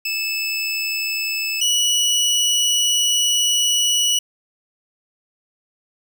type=tone pair in turn; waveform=25% pulse; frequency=2619 / 2937 Hz; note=E7 / F#7; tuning=-12 / -13 cents; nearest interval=major second; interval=199 cents; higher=second; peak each=-17 / -12 dBFS; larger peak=second; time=0.05-1.61 / 1.61-4.19 s; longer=second; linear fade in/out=5 ms; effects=none